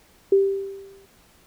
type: tone with exponential decay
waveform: sine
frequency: 392 Hz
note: G4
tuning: in tune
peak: -11 dBFS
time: 0.32-1.06 s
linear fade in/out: 5 ms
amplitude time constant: 160 ms
effects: pink hiss -56 dBFS RMS until 1.46 s